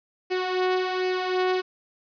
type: tone with flanger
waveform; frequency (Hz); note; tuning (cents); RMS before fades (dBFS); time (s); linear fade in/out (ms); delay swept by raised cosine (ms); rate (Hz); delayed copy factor
sawtooth; 368.9; F#4; -5; -25; 0.3-1.62; 20; 0.4 to 2.8; 1.3; +0.55
effects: resampled to 11025 Hz + 9-bit